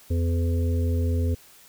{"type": "harmonic tone", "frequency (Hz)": 84.6, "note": "E2", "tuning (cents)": 45, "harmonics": [1, 3, 5, 6], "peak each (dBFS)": [-21, -31, -35, -37], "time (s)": [0.1, 1.35], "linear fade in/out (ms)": 10, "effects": ["white hiss -52 dBFS RMS until 1.68 s"]}